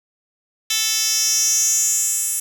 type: tone with high-pass filter sweep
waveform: 10% pulse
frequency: 440 Hz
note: A4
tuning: in tune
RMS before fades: -19 dBFS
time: 0.7-2.4 s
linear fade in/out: 5 ms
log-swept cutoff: 4100 to 8900 Hz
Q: 4.2
effects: none